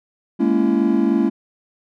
triangle chord, A# half-diminished seventh, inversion third, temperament just, 209.8 / 233.1 / 279.7 / 335.6 Hz, G#3 / A#3 / C#4 / E4, +18 / 0 / +16 / +31 cents, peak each -18 dBFS, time 0.39-1.3 s, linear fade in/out 20 ms, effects none

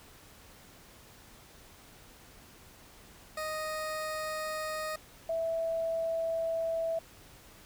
20% pulse / sine tone pair in turn, 622 / 657.5 Hz, D#5 / E5, -1 / -5 cents, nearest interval minor second, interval 96 cents, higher second, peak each -29 / -29 dBFS, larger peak neither, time 3.37-4.96 / 5.29-6.99 s, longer second, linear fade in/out 5 ms, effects pink hiss -55 dBFS RMS until 7.65 s

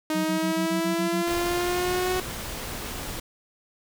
sawtooth exponential sweep, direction up, 311.1 to 370 Hz, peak -20 dBFS, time 0.1-2.2 s, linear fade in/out 2 ms
sine tone bursts, 185 Hz, F#3, in tune, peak -27 dBFS, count 8, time 0.14-1.23 s, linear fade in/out 20 ms, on 110 ms, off 30 ms
pink noise, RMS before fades -34 dBFS, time 1.27-3.2 s, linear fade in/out 5 ms
effects none

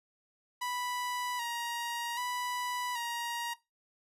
sawtooth tone with vibrato, 965 Hz, B5, 40 cents flat, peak -30 dBFS, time 0.61-3.54 s, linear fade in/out 10 ms, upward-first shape square, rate 0.64 Hz, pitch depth 39 cents each way, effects noise-tail reverb RT60 0.2 s tail -17 dB re dry + resampled to 32000 Hz

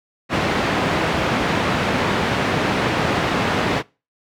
pink band-pass noise, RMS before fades -20 dBFS, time 0.29-3.83 s, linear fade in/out 50 ms, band 130 to 2700 Hz, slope 12 dB/octave, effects noise-tail reverb RT60 0.3 s tail -23 dB re dry

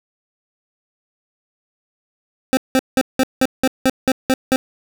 25% pulse tone bursts, 261.6 Hz, C4, in tune, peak -8 dBFS, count 10, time 2.53-4.56 s, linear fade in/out 0 ms, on 41 ms, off 180 ms, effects none

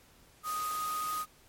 sine tone in noise, 1244.5 Hz, D#6, in tune, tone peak -32 dBFS, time 0.43-1.26 s, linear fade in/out 50 ms, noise white, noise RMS -42 dBFS, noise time 0.43-1.26 s, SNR +7 dB, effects pink hiss -61 dBFS RMS until 1.48 s + MP3 64 kbps

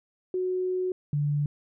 sine tone pair in turn, 368.1 / 146.08 Hz, F#4 / D3, -9 / -9 cents, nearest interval octave + major third, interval 1600 cents, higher first, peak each -25 / -23 dBFS, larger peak second, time 0.34-0.92 / 1.13-1.46 s, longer first, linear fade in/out 2 ms, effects none

